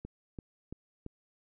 click train, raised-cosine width 3 ms, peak -28 dBFS, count 4, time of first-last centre 0.05-1.064 s, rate 2.96 Hz, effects none

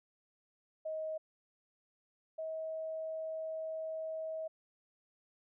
sine tone pair in turn, 630 / 638.4 Hz, D#5 / D#5, +21 / +44 cents, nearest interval unison, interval 23 cents, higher second, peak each -36 / -37 dBFS, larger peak first, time 0.85-1.18 / 2.38-4.48 s, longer second, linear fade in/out 10 ms, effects none

